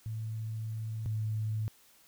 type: tone pair in turn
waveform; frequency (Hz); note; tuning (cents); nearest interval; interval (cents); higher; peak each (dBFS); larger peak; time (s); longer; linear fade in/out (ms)
sine; 110.6 / 108.64; A2 / A2; +9 / -22; unison; 31; first; -34 / -30; second; 0.06-1.06 / 1.06-1.68; first; 0
effects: white hiss -62 dBFS RMS until 2.07 s